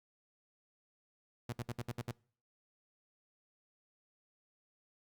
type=tone bursts; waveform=sawtooth; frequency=120 Hz; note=B2; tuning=49 cents flat; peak=-33 dBFS; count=7; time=1.49-2.115 s; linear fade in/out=5 ms; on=37 ms; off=61 ms; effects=noise-tail reverb RT60 0.5 s tail -25 dB re dry + Opus 48 kbps